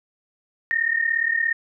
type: tone pair together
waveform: sine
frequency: 1821.8 / 1859 Hz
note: A#6 / A#6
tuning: -40 / -5 cents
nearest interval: unison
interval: 35 cents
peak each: -22 dBFS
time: 0.71-1.53 s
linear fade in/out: 0 ms
effects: none